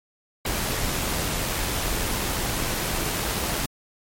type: noise with amplitude modulation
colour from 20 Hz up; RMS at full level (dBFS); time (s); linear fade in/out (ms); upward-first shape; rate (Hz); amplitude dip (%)
pink; -25; 0.45-3.66; 5; sine; 86.1; 25
effects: MP3 64 kbps